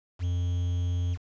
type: tone with quantisation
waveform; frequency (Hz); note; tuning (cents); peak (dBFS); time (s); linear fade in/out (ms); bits
triangle; 88.3; F2; +20; -23; 0.19-1.18; 50; 8
effects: resampled to 16000 Hz